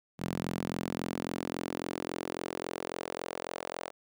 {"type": "tone with high-pass filter sweep", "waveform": "sawtooth", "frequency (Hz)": 43.65, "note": "F1", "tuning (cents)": 0, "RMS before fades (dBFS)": -37, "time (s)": [0.18, 3.92], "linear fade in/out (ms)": 50, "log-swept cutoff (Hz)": [170, 590], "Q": 1.8, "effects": []}